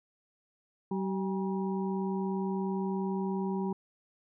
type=harmonic tone with a mistuned harmonic; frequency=191.4 Hz; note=G3; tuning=41 cents flat; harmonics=1 / 2 / 4 / 5; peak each=-31 / -35 / -43 / -41 dBFS; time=0.91-3.73 s; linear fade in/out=5 ms; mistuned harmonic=4; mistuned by=+89 cents; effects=none